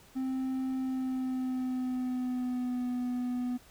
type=tone with pitch glide; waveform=triangle; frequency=261.6 to 247.6 Hz; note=C4 to B3; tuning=0 to +5 cents; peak=-28 dBFS; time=0.15-3.58 s; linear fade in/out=20 ms; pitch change=-95 cents; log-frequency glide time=0.74-2.89 s; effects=pink hiss -58 dBFS RMS until 3.7 s